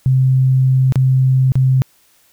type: tone with dropouts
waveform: sine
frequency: 130.81 Hz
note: C3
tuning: in tune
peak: -9 dBFS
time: 0.06-1.82 s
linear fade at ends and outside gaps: 0 ms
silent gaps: 0.923-0.957 / 1.52-1.555 s
effects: white hiss -54 dBFS RMS until 2.32 s